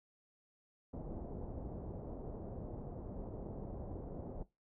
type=low-pass noise; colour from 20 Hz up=pink; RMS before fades=-45 dBFS; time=0.93-4.43 s; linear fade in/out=5 ms; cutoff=680 Hz; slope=24 dB/octave; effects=noise-tail reverb RT60 0.2 s tail -18 dB re dry